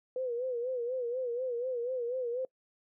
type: tone with vibrato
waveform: sine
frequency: 493.9 Hz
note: B4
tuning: in tune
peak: -31 dBFS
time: 0.16-2.45 s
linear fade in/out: 2 ms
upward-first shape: sine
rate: 4.1 Hz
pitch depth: 94 cents each way
effects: noise-tail reverb RT60 0.1 s tail -24 dB re dry